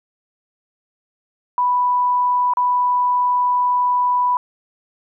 sine tone with dropouts, 987.8 Hz, B5, in tune, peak -14 dBFS, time 1.58-4.37 s, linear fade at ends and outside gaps 1 ms, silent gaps 2.536-2.571 s, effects none

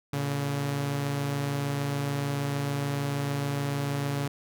sawtooth tone pair together, 114.8 / 141.5 Hz, A#2 / C#3, -26 / +36 cents, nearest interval major third, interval 362 cents, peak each -32 / -24 dBFS, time 0.13-4.28 s, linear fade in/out 5 ms, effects none

